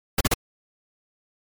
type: noise bursts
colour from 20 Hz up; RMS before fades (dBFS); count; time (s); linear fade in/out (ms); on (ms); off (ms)
pink; -19; 3; 0.18-0.34; 5; 28; 38
effects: MP3 96 kbps